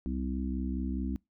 harmonic tone with a mistuned harmonic, 64.8 Hz, C2, 16 cents flat, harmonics 1 / 3 / 4 / 5, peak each -34 / -36 / -36 / -41 dBFS, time 0.06-1.16 s, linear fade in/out 0 ms, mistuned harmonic 1, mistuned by +37 cents, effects noise-tail reverb RT60 0.2 s tail -25 dB re dry

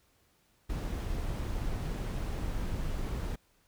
brown noise, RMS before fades -34 dBFS, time 0.69-3.36 s, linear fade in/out 10 ms, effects pink hiss -69 dBFS RMS until 3.67 s

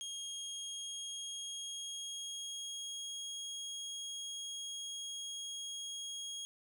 25% pulse tone with pitch glide, 3255 to 3283 Hz, G#7 to G#7, -36 to -21 cents, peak -37 dBFS, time 0.01-6.45 s, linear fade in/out 0 ms, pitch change +15 cents, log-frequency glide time 0.13-3.2 s, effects none

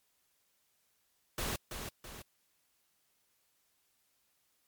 pink noise with echo, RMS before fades -36 dBFS, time 1.38-1.56 s, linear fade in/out 2 ms, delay 330 ms, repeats 2, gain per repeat -6 dB, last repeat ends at 2.22 s, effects white hiss -75 dBFS RMS until 4.67 s + MP3 96 kbps

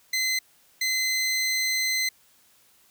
20% pulse tone pair in turn, 2050 / 2050 Hz, C7 / C7, -36 / -36 cents, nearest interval unison, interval 0 cents, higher neither, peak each -18 dBFS, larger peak neither, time 0.13-0.39 / 0.81-2.09 s, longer second, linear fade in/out 5 ms, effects white hiss -60 dBFS RMS until 2.9 s

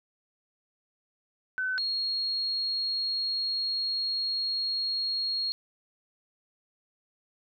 sine tone pair in turn, 1515 / 4285 Hz, F#6 / C8, +40 / +40 cents, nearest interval octave + tritone, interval 1800 cents, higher second, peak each -27 dBFS, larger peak neither, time 1.58-1.78 / 1.78-5.52 s, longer second, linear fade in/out 0 ms, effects none

